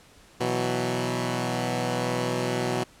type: chord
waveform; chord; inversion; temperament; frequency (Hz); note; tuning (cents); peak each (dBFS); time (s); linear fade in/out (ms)
10% pulse; B suspended fourth; none; equal; 123.47 / 164.81 / 185; B2 / E3 / F#3; 0 / 0 / 0; -19 / -24 / -23; 0.4-2.84; 10
effects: pink hiss -54 dBFS RMS until 3 s + low-pass 10000 Hz 12 dB/octave